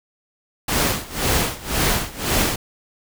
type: noise with tremolo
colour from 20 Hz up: pink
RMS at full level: -18 dBFS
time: 0.68-2.56 s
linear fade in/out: 5 ms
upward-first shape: sine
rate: 1.9 Hz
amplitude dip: 90%
effects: none